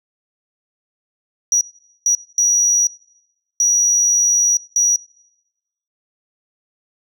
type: tone bursts at uneven times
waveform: sine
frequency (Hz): 5800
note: F#8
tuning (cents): -35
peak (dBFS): -9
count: 5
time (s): 1.52-1.61 / 2.06-2.15 / 2.38-2.87 / 3.6-4.57 / 4.76-4.96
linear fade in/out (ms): 2
effects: noise-tail reverb RT60 1.0 s tail -25 dB re dry + tanh soft clip ceiling -10 dBFS